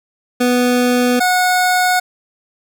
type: tone pair in turn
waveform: 25% pulse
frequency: 246.9 / 730.3 Hz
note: B3 / F#5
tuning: 0 / -23 cents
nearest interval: octave + perfect fifth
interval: 1877 cents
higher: second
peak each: -8 dBFS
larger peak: neither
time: 0.4-1.2 / 1.2-2 s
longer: neither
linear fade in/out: 10 ms
effects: none